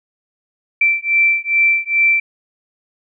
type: beating tone pair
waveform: sine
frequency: 2339 / 2341.4 Hz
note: D7 / D7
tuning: -8 / -6 cents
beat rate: 2.4 Hz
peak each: -15 dBFS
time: 0.81-2.2 s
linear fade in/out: 5 ms
effects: none